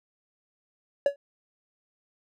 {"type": "tone with exponential decay", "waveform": "triangle", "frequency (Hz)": 565, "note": "C#5", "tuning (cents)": 33, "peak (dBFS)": -13, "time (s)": [1.06, 1.16], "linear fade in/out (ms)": 2, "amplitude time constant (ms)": 21, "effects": []}